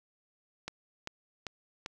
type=click train; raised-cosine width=0.2 ms; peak=-20 dBFS; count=4; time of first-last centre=0.68-1.861 s; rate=2.54 Hz; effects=none